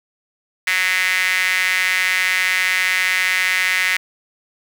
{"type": "tone with high-pass filter", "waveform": "sawtooth", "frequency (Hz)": 185, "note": "F#3", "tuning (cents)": 0, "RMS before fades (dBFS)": -18, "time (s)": [0.67, 3.97], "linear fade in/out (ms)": 5, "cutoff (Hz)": 2000, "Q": 5.2, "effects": []}